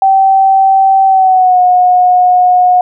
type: tone with pitch glide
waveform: sine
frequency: 773 to 725.4 Hz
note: G5 to F#5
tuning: -24 to -34 cents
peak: -4 dBFS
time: 0.02-2.81 s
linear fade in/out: 2 ms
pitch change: -110 cents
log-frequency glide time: 1.06-1.6 s
effects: none